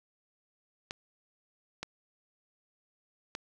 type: clicks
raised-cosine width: 0.2 ms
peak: -19 dBFS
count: 3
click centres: 0.909 / 1.83 / 3.351 s
effects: none